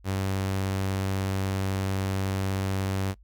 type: tone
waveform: sawtooth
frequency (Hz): 96.3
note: G2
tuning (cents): -30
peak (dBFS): -22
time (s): 0.04-3.15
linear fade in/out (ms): 50
effects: noise-tail reverb RT60 0.1 s tail -23 dB re dry + added 50 Hz sine -51 dBFS peak until 3.23 s